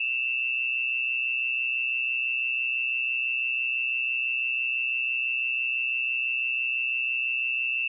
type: tone pair together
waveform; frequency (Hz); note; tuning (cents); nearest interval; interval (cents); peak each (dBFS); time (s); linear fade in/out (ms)
sine; 2634 / 2760; E7 / F7; -2 / -21; minor second; 81; -26 / -30; 0-7.88; 5
effects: none